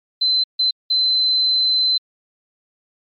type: tone bursts at uneven times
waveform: sine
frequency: 4061 Hz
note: B7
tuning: 48 cents sharp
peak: -12 dBFS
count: 3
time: 0.21-0.44 / 0.59-0.71 / 0.9-1.98 s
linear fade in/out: 10 ms
effects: tanh soft clip ceiling -12 dBFS + MP3 32 kbps